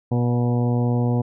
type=harmonic tone with a mistuned harmonic; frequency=121.2 Hz; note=B2; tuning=32 cents flat; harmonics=1 / 2 / 3 / 4 / 5 / 6 / 7 / 8; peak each=-19 / -23 / -32 / -29 / -36 / -34 / -37 / -40 dBFS; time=0.11-1.22 s; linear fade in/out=10 ms; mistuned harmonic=5; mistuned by=-18 cents; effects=none